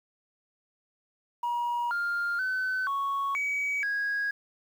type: tone with pitch steps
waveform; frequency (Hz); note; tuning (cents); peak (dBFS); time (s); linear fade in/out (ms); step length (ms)
sine; 956 / 1402 / 1517 / 1109 / 2271 / 1650; A#5 / F6 / F#6 / C#6 / C#7 / G#6; +43 / +6 / +43 / 0 / +41 / -12; -25; 1.43-4.31; 5; 480
effects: tanh soft clip ceiling -24 dBFS + 9-bit